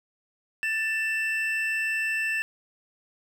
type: tone pair together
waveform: triangle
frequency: 1767 / 2667 Hz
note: A6 / E7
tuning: +7 / +20 cents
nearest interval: perfect fifth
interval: 713 cents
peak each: -26 dBFS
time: 0.63-2.42 s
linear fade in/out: 0 ms
effects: none